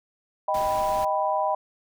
sine chord, Eb augmented, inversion none, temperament equal, 622.3 / 784 / 987.8 Hz, Eb5 / G5 / B5, 0 / 0 / 0 cents, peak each -26 dBFS, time 0.48-1.55 s, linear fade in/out 5 ms
pink noise, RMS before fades -38 dBFS, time 0.54-1.05 s, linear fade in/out 5 ms
effects none

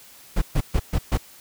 brown noise bursts, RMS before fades -19 dBFS, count 5, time 0.36-1.175 s, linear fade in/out 10 ms, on 59 ms, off 130 ms, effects white hiss -48 dBFS RMS until 1.4 s

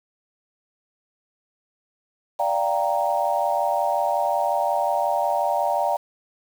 sine chord, G minor seventh, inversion second, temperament equal, 587.3 / 698.5 / 784 / 932.3 Hz, D5 / F5 / G5 / Bb5, 0 / 0 / 0 / 0 cents, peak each -25 dBFS, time 2.39-5.97 s, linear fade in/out 10 ms, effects 7-bit

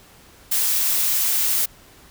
blue noise, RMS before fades -20 dBFS, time 0.51-1.66 s, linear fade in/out 10 ms, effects pink hiss -49 dBFS RMS until 2.1 s

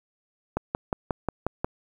click train, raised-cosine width 1 ms, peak -11 dBFS, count 7, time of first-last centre 0.57-1.645 s, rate 5.58 Hz, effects 8-bit

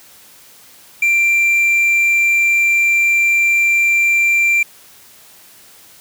triangle tone with quantisation, 2363 Hz, D7, 10 cents sharp, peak -9 dBFS, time 1.02-4.63 s, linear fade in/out 5 ms, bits 6, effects white hiss -44 dBFS RMS until 6 s + high-pass 60 Hz 12 dB/octave

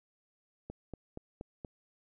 click train, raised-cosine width 2 ms, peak -28 dBFS, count 5, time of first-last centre 0.7-1.648 s, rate 4.22 Hz, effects none

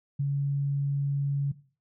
sine tone, 140.7 Hz, C#3, 26 cents sharp, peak -24 dBFS, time 0.19-1.52 s, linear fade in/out 10 ms, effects noise-tail reverb RT60 0.4 s tail -17 dB re dry

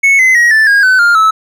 triangle tone with pitch steps, 2204 / 2045 / 1896.7 / 1759.4 / 1632.2 / 1514.1 / 1404.6 / 1303 Hz, C#7 / C7 / A#6 / A6 / G#6 / F#6 / F6 / E6, -11 / -40 / +29 / -1 / -31 / +39 / +10 / -20 cents, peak -3 dBFS, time 0.03-1.31 s, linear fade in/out 10 ms, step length 160 ms, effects none

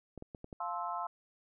clicks, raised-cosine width 2 ms, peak -31 dBFS, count 5, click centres 0.177 / 0.224 / 0.348 / 0.444 / 0.528 s
sine chord, F major seventh, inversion none, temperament just, 698.5 / 873.1 / 1047.7 / 1309.6 Hz, F5 / A5 / C6 / E6, 0 / -14 / +2 / -12 cents, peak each -40 / -41 / -39 / -41 dBFS, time 0.6-1.07 s, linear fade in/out 5 ms
effects none

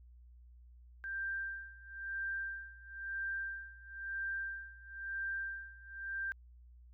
sine tone with tremolo, 1579 Hz, G6, 12 cents sharp, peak -35 dBFS, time 1.04-6.32 s, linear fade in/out 0 ms, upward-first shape sine, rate 1 Hz, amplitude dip 90%, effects added 60 Hz sine -55 dBFS peak until 6.93 s

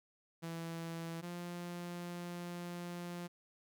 sawtooth tone pair in turn, 166 / 174.65 Hz, E3 / F3, +12 / 0 cents, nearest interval minor second, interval 88 cents, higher second, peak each -37 / -38 dBFS, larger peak first, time 0.42-1.22 / 1.22-3.28 s, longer second, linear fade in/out 20 ms, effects none

